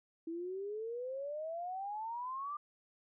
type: exponential sweep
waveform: sine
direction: up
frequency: 323.7 to 1200 Hz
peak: -38 dBFS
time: 0.27-2.57 s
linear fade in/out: 5 ms
effects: none